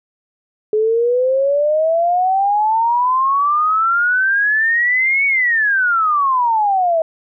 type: exponential two-way sweep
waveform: sine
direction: up then down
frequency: 423.3 to 2248 to 635 Hz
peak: -12 dBFS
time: 0.73-7.02 s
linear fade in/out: 2 ms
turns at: 5.26 s
effects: none